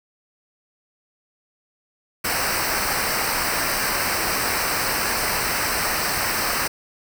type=noise with comb filter; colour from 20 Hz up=pink; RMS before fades=-23 dBFS; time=2.24-6.68 s; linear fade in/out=10 ms; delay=0.29 ms; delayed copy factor=-0.75; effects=none